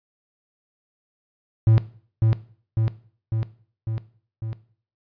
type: tone with echo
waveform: triangle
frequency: 111 Hz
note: A2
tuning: 16 cents sharp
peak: -10 dBFS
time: 1.67-1.78 s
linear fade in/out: 0 ms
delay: 550 ms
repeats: 5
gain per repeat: -3 dB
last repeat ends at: 4.53 s
effects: noise-tail reverb RT60 0.5 s tail -17 dB re dry + resampled to 11025 Hz